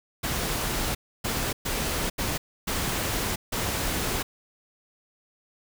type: noise bursts at uneven times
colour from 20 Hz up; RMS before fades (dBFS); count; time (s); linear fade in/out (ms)
pink; -28; 6; 0.23-0.95 / 1.24-1.53 / 1.65-2.1 / 2.18-2.38 / 2.67-3.36 / 3.52-4.23; 10
effects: none